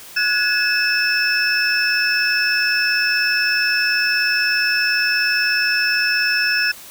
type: tone cluster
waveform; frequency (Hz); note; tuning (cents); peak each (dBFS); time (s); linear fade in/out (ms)
sine; 1464 / 1683 / 2599 / 5320; F#6 / G#6 / E7 / E8; -19 / +23 / -25 / +15; -21; 0.16-6.72; 10
effects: white hiss -39 dBFS RMS until 6.9 s